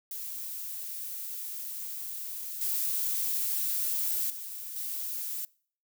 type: noise with level steps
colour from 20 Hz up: violet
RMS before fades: -38 / -30 / -40 / -35 dBFS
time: 0.11-5.45 s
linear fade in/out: 2 ms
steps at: 2.61 / 4.3 / 4.76 s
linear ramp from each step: 2 ms
effects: noise-tail reverb RT60 0.5 s tail -24 dB re dry